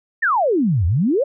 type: exponential two-way sweep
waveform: sine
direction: down then up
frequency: 1895 to 78.7 to 603 Hz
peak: -14 dBFS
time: 0.22-1.24 s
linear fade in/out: 10 ms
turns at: 0.86 s
effects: none